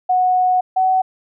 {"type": "tone pair in turn", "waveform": "sine", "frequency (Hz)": [735, 750.9], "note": ["F#5", "F#5"], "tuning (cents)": [-12, 25], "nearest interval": "unison", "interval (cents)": 37, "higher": "second", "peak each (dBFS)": -12, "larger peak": "neither", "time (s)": [[0.09, 0.61], [0.76, 1.02]], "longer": "first", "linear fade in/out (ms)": 10, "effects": []}